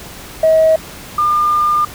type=tone pair in turn; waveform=sine; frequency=638 / 1204.4 Hz; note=D#5 / D6; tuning=+43 / +43 cents; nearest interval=major seventh; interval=1100 cents; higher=second; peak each=-6 / -10 dBFS; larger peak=first; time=0.43-0.76 / 1.18-1.85 s; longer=second; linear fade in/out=5 ms; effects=tanh soft clip ceiling -3 dBFS + pink hiss -33 dBFS RMS until 1.94 s